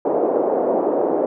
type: band-pass noise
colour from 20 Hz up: pink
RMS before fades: -19 dBFS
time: 0.05-1.26 s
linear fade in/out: 2 ms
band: 340 to 680 Hz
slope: 24 dB/octave
effects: none